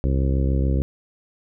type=harmonic tone; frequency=66.9 Hz; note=C2; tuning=39 cents sharp; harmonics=1 / 2 / 3 / 4 / 5 / 6 / 7 / 8; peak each=-19 / -24 / -30 / -30 / -32 / -36 / -36 / -36 dBFS; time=0.04-0.82 s; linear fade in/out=0 ms; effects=none